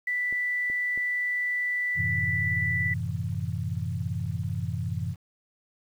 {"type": "tone", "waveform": "sine", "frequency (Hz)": 1975.5, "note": "B6", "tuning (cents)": 0, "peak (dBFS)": -25, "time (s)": [0.07, 2.94], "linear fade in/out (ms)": 5}
{"type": "clicks", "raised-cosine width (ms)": 2, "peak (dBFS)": -31, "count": 3, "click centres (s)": [0.326, 0.7, 0.976]}
{"type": "chord", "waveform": "sine", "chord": "F# half-diminished seventh", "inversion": "none", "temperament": "equal", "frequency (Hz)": [92.5, 110, 130.81, 164.81], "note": ["F#2", "A2", "C3", "E3"], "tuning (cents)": [0, 0, 0, 0], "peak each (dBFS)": [-32, -33, -34, -34], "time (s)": [1.95, 5.16], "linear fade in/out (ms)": 50}
{"effects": ["9-bit"]}